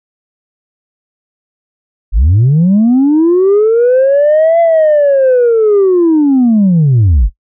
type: linear two-way sweep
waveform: sine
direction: up then down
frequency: 40.9 to 679 to 40.9 Hz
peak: -3 dBFS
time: 2.12-7.3 s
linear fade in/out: 50 ms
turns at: 4.6 s
effects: noise-tail reverb RT60 0.1 s tail -19 dB re dry + tanh soft clip ceiling -3 dBFS